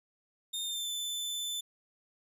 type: tone with pitch glide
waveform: sawtooth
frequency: 3647 to 3523 Hz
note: A#7 to A7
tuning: -39 to +1 cents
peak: -31 dBFS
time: 0.53-1.61 s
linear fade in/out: 10 ms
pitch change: -60 cents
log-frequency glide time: 0.63-0.89 s
effects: none